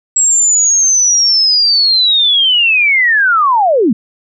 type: linear sweep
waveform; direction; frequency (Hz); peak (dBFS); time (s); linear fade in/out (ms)
sine; down; 7700 to 193.1; -7; 0.16-3.93; 5
effects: none